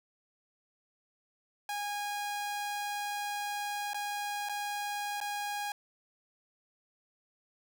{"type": "tone with dropouts", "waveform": "sawtooth", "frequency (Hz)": 821, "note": "G#5", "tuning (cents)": -20, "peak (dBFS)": -30, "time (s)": [1.69, 5.72], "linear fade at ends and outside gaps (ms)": 2, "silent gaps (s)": [[3.934, 3.944], [4.488, 4.494], [5.203, 5.212]], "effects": []}